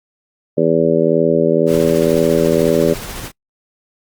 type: harmonic tone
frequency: 82 Hz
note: E2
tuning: 9 cents flat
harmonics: 2 / 3 / 4 / 5 / 6 / 7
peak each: -20 / -19 / -19 / -16 / -18 / -17 dBFS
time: 0.57-2.94 s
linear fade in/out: 10 ms
type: noise with tremolo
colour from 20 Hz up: pink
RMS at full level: -27 dBFS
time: 1.66-3.32 s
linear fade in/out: 50 ms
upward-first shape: sine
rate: 14 Hz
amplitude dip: 30%
effects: noise-tail reverb RT60 0.1 s tail -26 dB re dry + Opus 48 kbps